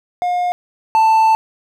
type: tone pair in turn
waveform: triangle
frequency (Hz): 714 / 885.2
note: F5 / A5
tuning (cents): +38 / +10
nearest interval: major third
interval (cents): 372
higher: second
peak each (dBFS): -13 / -7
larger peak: second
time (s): 0.22-0.52 / 0.95-1.35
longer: second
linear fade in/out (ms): 0
effects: none